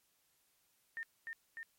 sine tone with echo, 1821 Hz, A#6, 41 cents flat, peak -39 dBFS, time 0.97-1.03 s, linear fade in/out 0 ms, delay 300 ms, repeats 2, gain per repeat -2 dB, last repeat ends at 1.63 s, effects white hiss -75 dBFS RMS until 1.78 s + MP3 64 kbps

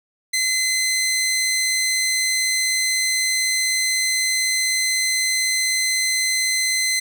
15% pulse tone, 2049 Hz, C7, 37 cents flat, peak -12 dBFS, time 0.33-7 s, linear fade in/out 10 ms, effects none

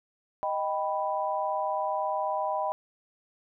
sine chord, Eb augmented, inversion none, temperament equal, 622.3 / 784 / 987.8 Hz, Eb5 / G5 / B5, 0 / 0 / 0 cents, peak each -31 dBFS, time 0.43-2.72 s, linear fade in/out 0 ms, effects none

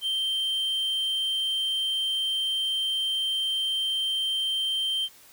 triangle tone, 3136 Hz, G7, in tune, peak -23 dBFS, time 0.01-5.09 s, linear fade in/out 50 ms, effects white hiss -53 dBFS RMS until 5.32 s

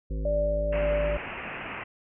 harmonic tone, 53 Hz, G#1, 36 cents sharp, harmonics 1 / 3 / 5 / 7 / 9 / 10, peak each -28 / -38 / -42 / -45 / -47 / -48 dBFS, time 0.1-1.18 s, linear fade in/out 10 ms
sine tone with tremolo, 587.3 Hz, D5, in tune, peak -23 dBFS, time 0.25-1.17 s, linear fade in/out 5 ms, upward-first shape triangle, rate 1.9 Hz, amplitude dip 40%
white low-pass noise, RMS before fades -37 dBFS, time 0.72-1.84 s, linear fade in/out 10 ms, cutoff 2800 Hz, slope 96 dB/octave
effects none

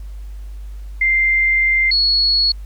sine tone pair in turn, 2093 / 4360 Hz, C7 / C#8, 0 / -29 cents, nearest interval octave + minor second, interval 1271 cents, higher second, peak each -12 dBFS, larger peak neither, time 1.01-1.91 / 1.91-2.52 s, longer first, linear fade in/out 5 ms, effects added 50 Hz sine -28 dBFS peak until 2.65 s + pink hiss -53 dBFS RMS until 2.65 s

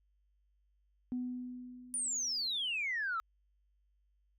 sine tone with exponential decay, 249.1 Hz, B3, 15 cents sharp, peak -32 dBFS, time 1.12-2.83 s, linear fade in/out 0 ms, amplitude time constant 370 ms
sine exponential sweep, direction down, 9660 to 1275 Hz, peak -32 dBFS, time 1.94-3.2 s, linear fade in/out 0 ms
effects tanh soft clip ceiling -28 dBFS + added 50 Hz sine -70 dBFS peak until 4.38 s

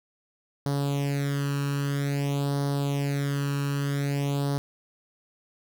sawtooth tone with flanger, 141.2 Hz, C#3, 32 cents sharp, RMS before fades -27 dBFS, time 0.66-4.58 s, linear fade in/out 0 ms, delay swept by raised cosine 0.2 to 0.72 ms, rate 0.51 Hz, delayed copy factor +0.8, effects none

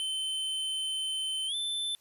square tone with pitch glide, 3072 to 3529 Hz, G7 to A7, -36 to +4 cents, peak -31 dBFS, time 0-1.95 s, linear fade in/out 0 ms, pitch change +240 cents, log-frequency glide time 1.47-1.55 s, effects white hiss -66 dBFS RMS until 2 s + resampled to 32000 Hz

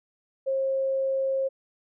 sine tone, 536 Hz, C5, 42 cents sharp, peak -23 dBFS, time 0.46-1.49 s, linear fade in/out 20 ms, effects none

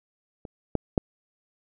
clicks, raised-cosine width 2 ms, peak -25 / -10 / -7 dBFS, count 3, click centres 0.452 / 0.753 / 0.978 s, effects none

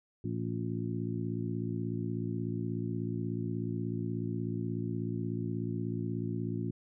harmonic tone with a mistuned harmonic, 56.5 Hz, A1, 47 cents sharp, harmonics 2 / 3 / 4 / 5 / 6, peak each -36 / -38 / -39 / -40 / -41 dBFS, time 0.24-6.71 s, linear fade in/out 5 ms, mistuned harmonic 6, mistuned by +72 cents, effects none

